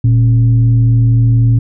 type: tone with frequency modulation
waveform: sine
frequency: 116.54 Hz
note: A#2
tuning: in tune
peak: -6 dBFS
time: 0.04-1.59 s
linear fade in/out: 5 ms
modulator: 157 Hz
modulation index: 0.34
effects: none